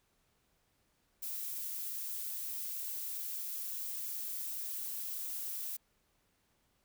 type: noise with high-pass filter sweep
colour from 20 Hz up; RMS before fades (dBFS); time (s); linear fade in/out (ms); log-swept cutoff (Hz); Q
violet; -40; 1.22-5.77; 10; 260 to 620; 2.7
effects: pink hiss -75 dBFS RMS until 6.84 s